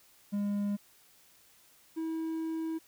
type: tone pair in turn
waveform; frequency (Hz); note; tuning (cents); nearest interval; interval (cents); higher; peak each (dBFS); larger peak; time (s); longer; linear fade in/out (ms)
triangle; 203.5 / 323; G#3 / E4; -35 / -35; minor sixth; 800; second; -27 / -30; first; 0.32-0.77 / 1.96-2.79; second; 20
effects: white hiss -62 dBFS RMS until 2.87 s